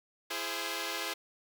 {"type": "chord", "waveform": "5% pulse", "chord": "E augmented", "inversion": "none", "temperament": "equal with one note detuned", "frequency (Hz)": [335, 415.3, 523.3], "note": ["E4", "G#4", "B#4"], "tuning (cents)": [28, 0, 0], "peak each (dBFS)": -27, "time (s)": [0.3, 1.14], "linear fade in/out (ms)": 10, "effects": []}